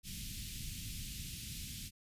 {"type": "band-stop noise", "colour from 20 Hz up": "pink", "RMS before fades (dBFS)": -44, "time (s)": [0.03, 1.91], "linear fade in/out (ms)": 50, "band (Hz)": [210, 2700], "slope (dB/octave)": 24, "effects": ["resampled to 32000 Hz"]}